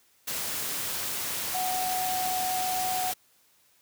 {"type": "tone in noise", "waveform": "sine", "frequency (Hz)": 740, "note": "F#5", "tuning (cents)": 0, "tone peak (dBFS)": -28, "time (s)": [1.54, 3.12], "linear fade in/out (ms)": 10, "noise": "white", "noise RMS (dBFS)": -32, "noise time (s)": [0.27, 3.14], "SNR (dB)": 1, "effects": ["white hiss -64 dBFS RMS until 3.81 s", "high-pass 60 Hz 12 dB/octave"]}